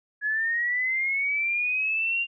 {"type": "linear sweep", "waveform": "sine", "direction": "up", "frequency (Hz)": [1682, 2794], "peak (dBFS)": -23, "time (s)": [0.21, 2.27], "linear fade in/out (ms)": 50, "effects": []}